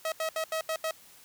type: tone bursts at uneven times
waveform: sawtooth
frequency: 640 Hz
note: D#5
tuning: 49 cents sharp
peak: -25 dBFS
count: 6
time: 0.05-0.12 / 0.2-0.29 / 0.36-0.44 / 0.52-0.61 / 0.69-0.76 / 0.84-0.91 s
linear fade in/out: 2 ms
effects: white hiss -55 dBFS RMS until 1.24 s